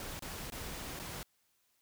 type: noise with dropouts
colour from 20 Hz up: pink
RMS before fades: -43 dBFS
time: 0-1.23 s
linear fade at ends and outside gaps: 1 ms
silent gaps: 0.193-0.222 / 0.501-0.521 / 0.992-0.997 s
effects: white hiss -75 dBFS RMS until 1.81 s